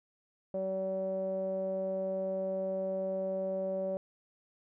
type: tone with low-pass filter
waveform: sawtooth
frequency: 190.4 Hz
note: F#3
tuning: 50 cents sharp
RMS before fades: -34 dBFS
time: 0.54-3.97 s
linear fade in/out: 0 ms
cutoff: 580 Hz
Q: 9.1
effects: none